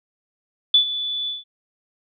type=tone with ADSR envelope; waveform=sine; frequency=3469 Hz; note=A7; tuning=25 cents flat; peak=-9 dBFS; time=0.74-1.44 s; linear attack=4 ms; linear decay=100 ms; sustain=-14 dB; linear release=160 ms; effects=none